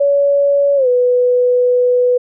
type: tone with pitch glide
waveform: sine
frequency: 565 to 494.7 Hz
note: C#5 to B4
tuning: +33 to +3 cents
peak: -9 dBFS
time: 0-2.18 s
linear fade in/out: 10 ms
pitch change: -230 cents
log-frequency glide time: 0.76-0.88 s
effects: none

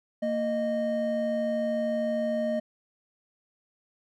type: tone pair together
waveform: triangle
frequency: 230 / 616.9 Hz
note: A#3 / D#5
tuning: -23 / -15 cents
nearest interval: octave + perfect fourth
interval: 1708 cents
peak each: -28 / -25 dBFS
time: 0.22-2.6 s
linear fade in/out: 10 ms
effects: none

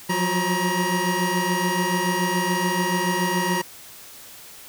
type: tone cluster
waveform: 25% pulse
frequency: 175.9 / 182.9 / 948 Hz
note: F3 / F#3 / A#5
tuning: +13 / -20 / +29 cents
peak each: -23 / -22 / -20 dBFS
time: 0.09-3.62 s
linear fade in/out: 10 ms
effects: white hiss -43 dBFS RMS until 4.68 s

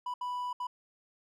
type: tone bursts at uneven times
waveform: triangle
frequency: 987.8 Hz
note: B5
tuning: in tune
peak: -31 dBFS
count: 3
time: 0.06-0.14 / 0.21-0.53 / 0.6-0.67 s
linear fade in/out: 5 ms
effects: none

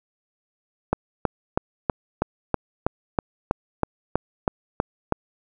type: click train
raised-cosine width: 1 ms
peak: -5 dBFS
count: 14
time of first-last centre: 0.93-5.124 s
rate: 3.1 Hz
effects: none

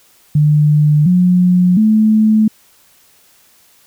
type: tone with pitch steps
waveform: sine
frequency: 149.7 / 180.09 / 216.7 Hz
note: D3 / F#3 / A3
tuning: +33 / -47 / -26 cents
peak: -7 dBFS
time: 0.35-2.48 s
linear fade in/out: 5 ms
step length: 710 ms
effects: white hiss -50 dBFS RMS until 3.86 s

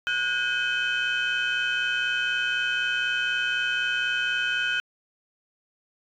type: tone cluster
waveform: sine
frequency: 1464 / 1588 / 2545 / 3081 Hz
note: F#6 / G6 / D#7 / G7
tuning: -19 / +22 / +39 / -31 cents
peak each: -25 / -29 / -29 / -29 dBFS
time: 0.07-4.8 s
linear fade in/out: 0 ms
effects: tanh soft clip ceiling -18 dBFS

